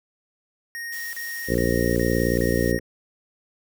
square tone bursts, 1862 Hz, A#6, 2 cents flat, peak -31 dBFS, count 5, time 0.75-2.79 s, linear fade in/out 0 ms, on 380 ms, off 35 ms
blue noise, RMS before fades -38 dBFS, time 0.92-2.72 s, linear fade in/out 5 ms
harmonic tone, 58.8 Hz, A#1, 16 cents sharp, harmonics 1 / 2 / 3 / 4 / 5 / 6 / 7 / 8 / 9, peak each -28 / -28 / -28 / -28 / -28 / -28 / -28 / -28 / -28 dBFS, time 1.47-2.8 s, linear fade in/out 50 ms
effects none

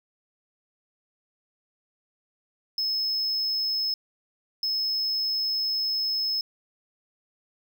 triangle tone bursts at uneven times, 5190 Hz, E8, 28 cents flat, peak -23 dBFS, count 2, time 2.78-3.94 / 4.63-6.41 s, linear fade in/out 2 ms, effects none

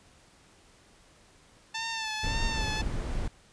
10% pulse tone with vibrato, 886 Hz, A5, 12 cents sharp, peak -23 dBFS, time 1.74-2.82 s, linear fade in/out 10 ms, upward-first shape sine, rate 1.8 Hz, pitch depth 48 cents each way
brown noise, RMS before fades -31 dBFS, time 2.23-3.28 s, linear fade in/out 5 ms
effects pink hiss -59 dBFS RMS until 3.52 s + resampled to 22050 Hz

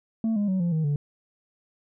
sine tone with pitch steps, 223.8 / 205.2 / 188.19 / 172.57 / 158.25 / 145.12 Hz, A3 / G#3 / F#3 / F3 / D#3 / D3, +30 / -21 / +30 / -20 / +30 / -20 cents, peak -19 dBFS, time 0.24-0.96 s, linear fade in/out 2 ms, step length 120 ms, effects tanh soft clip ceiling -21 dBFS

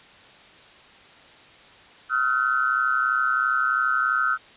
sine tone cluster, 1282 / 1385 / 1517 Hz, E6 / F6 / F#6, -49 / -15 / +43 cents, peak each -24 dBFS, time 2.09-4.38 s, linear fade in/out 50 ms, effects white hiss -49 dBFS RMS until 4.56 s + resampled to 8000 Hz

